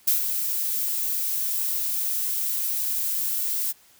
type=noise with ADSR envelope; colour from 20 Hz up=violet; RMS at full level=-19 dBFS; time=0.07-3.73 s; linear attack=10 ms; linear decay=120 ms; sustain=-7 dB; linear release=25 ms; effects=white hiss -56 dBFS RMS until 3.99 s